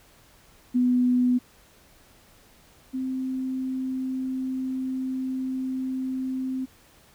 sine tone pair in turn, 248.5 / 260.4 Hz, B3 / C4, +11 / -8 cents, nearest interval minor second, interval 81 cents, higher second, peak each -18 / -26 dBFS, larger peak first, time 0.74-1.39 / 2.93-6.66 s, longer second, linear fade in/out 20 ms, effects pink hiss -56 dBFS RMS until 7.14 s

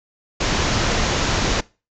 pink low-pass noise, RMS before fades -20 dBFS, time 0.4-1.61 s, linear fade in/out 10 ms, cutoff 7100 Hz, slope 96 dB/octave, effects noise-tail reverb RT60 0.3 s tail -22 dB re dry

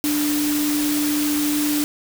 sine tone in noise, 295.8 Hz, D4, 13 cents sharp, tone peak -19 dBFS, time 0.04-1.84 s, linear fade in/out 0 ms, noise white, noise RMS -26 dBFS, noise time 0.04-1.84 s, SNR +4 dB, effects none

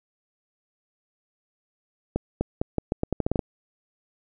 accelerating click train, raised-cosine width 2 ms, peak -10 dBFS, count 12, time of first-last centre 2.16-3.392 s, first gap 250 ms, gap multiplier 0.82, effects none

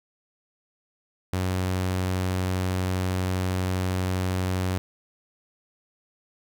sawtooth tone, 92.5 Hz, F#2, in tune, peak -20 dBFS, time 1.33-4.78 s, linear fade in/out 0 ms, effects 10-bit

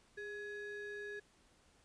triangle ring-modulated tone, 1046.5 Hz, C6, in tune, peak -38 dBFS, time 0.17-1.2 s, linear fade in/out 10 ms, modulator 636 Hz, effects pink hiss -69 dBFS RMS until 1.84 s + resampled to 22050 Hz

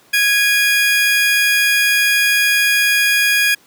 35% pulse tone pair together, 1656.1 / 2453 Hz, G#6 / D#7, -5 / -25 cents, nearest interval perfect fifth, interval 680 cents, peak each -13 dBFS, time 0.13-3.55 s, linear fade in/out 10 ms, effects pink hiss -50 dBFS RMS until 3.66 s + high-pass 200 Hz 12 dB/octave

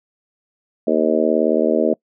harmonic tone, 78.5 Hz, D#2, 16 cents sharp, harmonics 3 / 4 / 5 / 6 / 7 / 8, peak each -21 / -21 / -21 / -21 / -21 / -21 dBFS, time 0.87-1.94 s, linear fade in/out 5 ms, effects noise-tail reverb RT60 0.1 s tail -26 dB re dry

